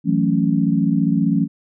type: chord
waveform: sine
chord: F# minor seventh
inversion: third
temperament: equal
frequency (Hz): 164.81 / 185 / 220 / 277.2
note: E3 / F#3 / A3 / C#4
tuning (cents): 0 / 0 / 0 / 0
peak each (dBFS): -20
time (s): 0.04-1.48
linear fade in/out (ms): 50
effects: none